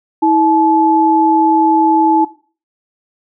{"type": "tone pair together", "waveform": "sine", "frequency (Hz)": [322.9, 862], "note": ["E4", "A5"], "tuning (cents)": [-36, -36], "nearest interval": "octave + perfect fourth", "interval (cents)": 1700, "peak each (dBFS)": -11, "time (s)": [0.22, 2.25], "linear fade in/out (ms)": 10, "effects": ["noise-tail reverb RT60 0.4 s tail -18 dB re dry"]}